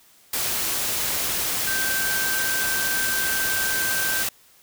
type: tone in noise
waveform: sine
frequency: 1558 Hz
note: G6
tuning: 11 cents flat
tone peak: -25 dBFS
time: 1.67-4.23 s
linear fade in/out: 5 ms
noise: white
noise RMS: -25 dBFS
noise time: 0.33-4.29 s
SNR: -3 dB
effects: white hiss -55 dBFS RMS until 4.62 s